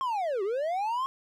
triangle linear two-way sweep, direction down then up, 1088 to 370 to 1088 Hz, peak -25 dBFS, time 0.01-1.06 s, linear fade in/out 0 ms, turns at 0.43 s, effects none

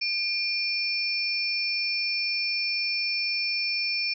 sine tone cluster, 2404 / 4554 / 5310 Hz, D7 / C#8 / E8, +40 / +46 / +12 cents, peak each -28 / -35 / -28 dBFS, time 0.01-4.14 s, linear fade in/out 10 ms, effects none

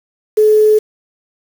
sine tone with quantisation, 428.1 Hz, A4, 47 cents flat, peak -6 dBFS, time 0.37-0.79 s, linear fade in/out 10 ms, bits 5, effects none

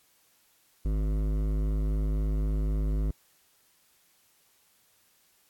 triangle tone with hard clipping, 51.91 Hz, G#1, in tune, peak -27 dBFS, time 0.85-3.11 s, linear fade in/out 5 ms, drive 18 dB, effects white hiss -65 dBFS RMS until 5.49 s + AAC 64 kbps

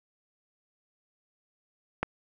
click, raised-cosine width 0.5 ms, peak -12 dBFS, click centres 2.03 s, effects none

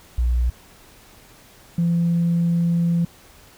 sine tone pair in turn, 60.3 / 170.2 Hz, B1 / F3, -41 / -44 cents, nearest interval octave + tritone, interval 1797 cents, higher second, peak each -15 dBFS, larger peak neither, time 0.18-0.5 / 1.78-3.05 s, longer second, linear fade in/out 5 ms, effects tanh soft clip ceiling -13 dBFS + pink hiss -49 dBFS RMS until 3.57 s

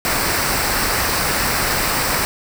pink noise with comb filter, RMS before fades -19 dBFS, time 0.05-2.25 s, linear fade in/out 0 ms, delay 0.3 ms, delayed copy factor -0.5, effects none

